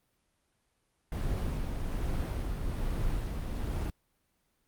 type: noise with tremolo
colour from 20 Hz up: brown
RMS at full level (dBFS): -31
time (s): 1.12-3.9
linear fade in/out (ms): 2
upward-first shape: sine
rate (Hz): 1.2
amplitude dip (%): 30
effects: pink hiss -75 dBFS RMS until 4.67 s + Opus 32 kbps